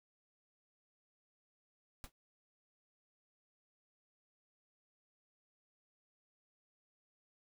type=noise with exponential decay; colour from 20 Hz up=pink; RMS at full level=-45 dBFS; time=2.04-2.12 s; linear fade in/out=0 ms; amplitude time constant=16 ms; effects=none